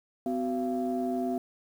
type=tone cluster; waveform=sine; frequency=253.5 / 375.2 / 686 Hz; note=B3 / F#4 / F5; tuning=+45 / +24 / -31 cents; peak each=-29 / -33 / -32 dBFS; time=0.26-1.38 s; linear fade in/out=2 ms; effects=tanh soft clip ceiling -20 dBFS + 9-bit